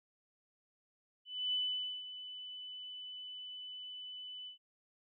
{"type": "tone with ADSR envelope", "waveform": "sine", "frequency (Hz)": 2997, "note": "F#7", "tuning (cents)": 22, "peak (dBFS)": -31, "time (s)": [1.25, 4.58], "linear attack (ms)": 280, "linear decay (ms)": 500, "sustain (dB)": -13, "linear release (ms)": 110, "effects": []}